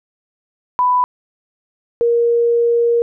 sine tone pair in turn, 994 / 470.3 Hz, B5 / A#4, +11 / +15 cents, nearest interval octave + minor second, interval 1296 cents, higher first, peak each -11 dBFS, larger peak neither, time 0.79-1.04 / 2.01-3.02 s, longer second, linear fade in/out 0 ms, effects none

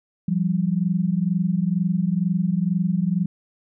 sine tone pair together, 170.6 / 192.73 Hz, F3 / G3, -40 / -29 cents, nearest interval major second, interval 211 cents, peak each -21 / -22 dBFS, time 0.28-3.26 s, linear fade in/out 5 ms, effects none

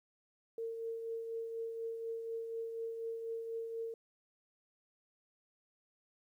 sine tone with tremolo, 455.8 Hz, A#4, 39 cents flat, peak -36 dBFS, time 0.58-3.94 s, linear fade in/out 2 ms, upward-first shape triangle, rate 4.1 Hz, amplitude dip 45%, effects 12-bit

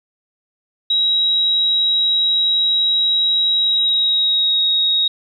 sine tone with pitch glide, 3843 to 3775 Hz, B7 to A#7, -48 to +21 cents, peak -13 dBFS, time 0.9-5.08 s, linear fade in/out 5 ms, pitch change -31 cents, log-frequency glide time 3.53-4.64 s, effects 9-bit

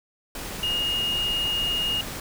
sine tone in noise, 2853 Hz, F7, 36 cents sharp, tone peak -23 dBFS, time 0.63-2.01 s, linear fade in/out 2 ms, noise pink, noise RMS -34 dBFS, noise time 0.35-2.2 s, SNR +8 dB, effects none

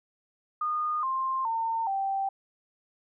sine tone with pitch steps, 1225 / 1054.2 / 907.2 / 780.7 Hz, D#6 / C6 / A#5 / G5, -27 / +13 / -47 / -7 cents, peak -26 dBFS, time 0.61-2.29 s, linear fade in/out 5 ms, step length 420 ms, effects none

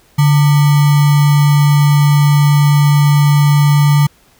sine tone with sample-and-hold, 145.2 Hz, D3, 19 cents flat, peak -6 dBFS, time 0.18-4.07 s, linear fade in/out 10 ms, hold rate 1050 Hz, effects pink hiss -50 dBFS RMS until 4.39 s

